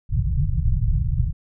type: low-pass noise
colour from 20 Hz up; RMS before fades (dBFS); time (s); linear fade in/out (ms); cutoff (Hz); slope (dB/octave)
pink; -20; 0.09-1.33; 50; 160; 96
effects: none